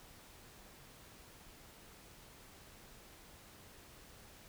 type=silence; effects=pink hiss -58 dBFS RMS until 4.48 s